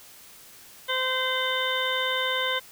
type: harmonic tone with a mistuned harmonic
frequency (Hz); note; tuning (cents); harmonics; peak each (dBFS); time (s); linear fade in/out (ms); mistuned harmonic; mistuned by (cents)
516; C5; -24; 1 / 2 / 3 / 4 / 6 / 7; -31 / -31 / -31 / -31 / -31 / -31; 0.88-2.6; 20; 6; -19
effects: white hiss -49 dBFS RMS until 2.71 s